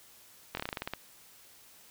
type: slowing click train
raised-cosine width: 0.3 ms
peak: -18 dBFS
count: 11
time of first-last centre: 0.55-0.936 s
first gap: 22 ms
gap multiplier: 1.12
effects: white hiss -57 dBFS RMS until 1.9 s